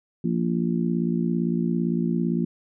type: harmonic tone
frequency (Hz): 57.7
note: A#1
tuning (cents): -17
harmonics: 3 / 4 / 5 / 6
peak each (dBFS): -24 / -25 / -34 / -30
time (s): 0.24-2.45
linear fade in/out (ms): 5
effects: none